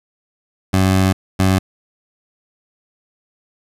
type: tone bursts at uneven times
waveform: 20% pulse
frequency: 94.7 Hz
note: F#2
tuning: 41 cents sharp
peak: -7 dBFS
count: 2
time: 0.73-1.13 / 1.39-1.59 s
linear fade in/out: 10 ms
effects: resampled to 32000 Hz + 8-bit